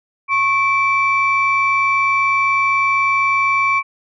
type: tone pair together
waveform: sine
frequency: 1096.1 / 2324 Hz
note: C#6 / D7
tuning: -20 / -19 cents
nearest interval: octave + minor second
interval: 1301 cents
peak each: -15 dBFS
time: 0.28-3.83 s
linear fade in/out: 50 ms
effects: tanh soft clip ceiling -6 dBFS